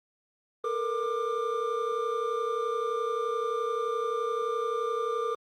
triangle tone cluster, 444.4 / 476 / 1192 Hz, A4 / A#4 / D6, +17 / +36 / +25 cents, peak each -30 dBFS, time 0.64-5.35 s, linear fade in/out 5 ms, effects Opus 24 kbps

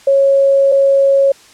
sine tone pair in turn, 550 / 550 Hz, C#5 / C#5, -14 / -14 cents, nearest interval unison, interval 0 cents, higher neither, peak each -7 dBFS, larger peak neither, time 0.07-0.72 / 0.72-1.32 s, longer first, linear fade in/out 5 ms, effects white hiss -43 dBFS RMS until 1.53 s + low-pass 8000 Hz 12 dB/octave

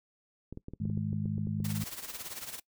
clicks, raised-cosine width 3 ms, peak -28 dBFS, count 12, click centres 0.526 / 0.574 / 0.684 / 0.736 / 0.854 / 0.9 / 0.975 / 1.13 / 1.257 / 1.381 / 1.471 / 1.603 s
harmonic tone, 52 Hz, G#1, 3 cents sharp, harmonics 2 / 3 / 4, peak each -35 / -35 / -35 dBFS, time 0.8-1.84 s, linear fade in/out 5 ms
white noise with tremolo, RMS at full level -39 dBFS, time 1.64-2.6 s, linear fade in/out 10 ms, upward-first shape sine, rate 18 Hz, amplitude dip 70%
effects noise-tail reverb RT60 0.1 s tail -21 dB re dry

